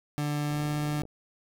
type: tone with pitch glide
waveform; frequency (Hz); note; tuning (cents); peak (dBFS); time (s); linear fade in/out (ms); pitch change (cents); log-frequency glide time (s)
30% pulse; 147.4 to 148.77; D3 to D3; +7 to +23; -25; 0.18-1.02; 0; +16; 0.46-0.64
type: click train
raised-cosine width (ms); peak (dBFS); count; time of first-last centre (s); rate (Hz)
2; -33; 31; 0.51-1.053; 55.2
effects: none